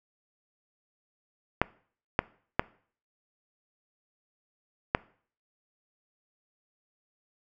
clicks, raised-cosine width 0.5 ms, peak -6 dBFS, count 4, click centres 1.616 / 2.191 / 2.595 / 4.949 s, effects noise-tail reverb RT60 0.5 s tail -22 dB re dry

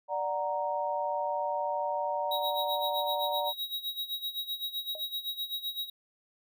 sine chord, D augmented, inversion none, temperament equal, 587.3 / 740 / 932.3 Hz, D5 / F#5 / A#5, 0 / 0 / 0 cents, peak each -33 / -35 / -32 dBFS, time 0.08-3.53 s, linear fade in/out 50 ms
square tone with tremolo, 3820 Hz, A#7, 42 cents sharp, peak -31 dBFS, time 2.31-5.9 s, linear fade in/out 5 ms, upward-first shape sine, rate 7.8 Hz, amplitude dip 80%
sine tone with exponential decay, 622.3 Hz, D#5, in tune, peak -36 dBFS, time 4.95-5.06 s, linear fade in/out 2 ms, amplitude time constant 22 ms
effects none

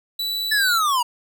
45% pulse tone, 3951 Hz, B7, in tune, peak -23 dBFS, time 0.19-0.8 s, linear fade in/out 5 ms
square linear sweep, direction down, 1760 to 932.3 Hz, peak -18 dBFS, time 0.51-1.03 s, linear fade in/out 10 ms
effects none

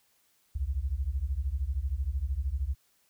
sine beating tone pair, 61.2 / 74.2 Hz, B1 / D2, -15 / +18 cents, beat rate 13 Hz, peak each -31 dBFS, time 0.55-2.75 s, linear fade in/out 10 ms, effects white hiss -69 dBFS RMS until 3.09 s

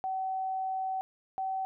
sine tone pair in turn, 760 / 763.7 Hz, F#5 / G5, +46 / -45 cents, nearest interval unison, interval 9 cents, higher second, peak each -30 / -30 dBFS, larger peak neither, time 0.04-1.01 / 1.38-1.65 s, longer first, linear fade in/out 0 ms, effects none

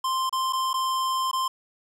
square tone with dropouts, 1046.5 Hz, C6, in tune, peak -24 dBFS, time 0.04-1.48 s, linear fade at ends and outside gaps 5 ms, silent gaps 0.295-0.326 / 0.526-0.531 / 0.732-0.74 / 1.314-1.33 s, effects low-pass 12000 Hz 12 dB/octave + 11-bit

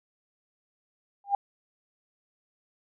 sine tone with exponential growth, 802 Hz, G5, 39 cents sharp, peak -17 dBFS, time 1.24-1.35 s, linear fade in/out 2 ms, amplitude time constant 23 ms, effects none

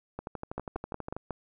two click trains, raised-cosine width 1 ms, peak -22 / -20 dBFS, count 13 / 5, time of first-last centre 0.19-1.166 / 0.58-1.307 s, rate 12.3 / 5.5 Hz, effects none

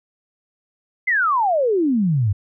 sine exponential sweep, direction down, 2112 to 93.6 Hz, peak -15 dBFS, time 1.07-2.33 s, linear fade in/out 10 ms, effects none

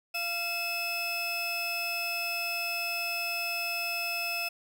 30% pulse tone pair together, 689.5 / 2600 Hz, F5 / E7, -22 / -24 cents, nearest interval octave + major seventh, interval 2298 cents, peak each -35 / -28 dBFS, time 0.14-4.49 s, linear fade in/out 10 ms, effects none

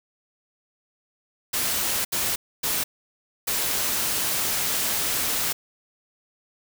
white noise bursts at uneven times, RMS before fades -25 dBFS, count 4, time 1.53-2.05 / 2.12-2.36 / 2.63-2.84 / 3.47-5.53 s, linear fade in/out 10 ms, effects none

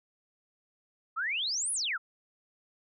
sine exponential two-way sweep, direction up then down, 1232 to 10660 to 1232 Hz, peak -29 dBFS, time 1.16-1.98 s, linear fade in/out 20 ms, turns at 1.72 s, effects none

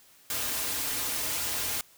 white noise with comb filter, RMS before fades -31 dBFS, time 0.3-1.81 s, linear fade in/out 2 ms, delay 5.3 ms, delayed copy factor -0.6, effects white hiss -58 dBFS RMS until 1.97 s

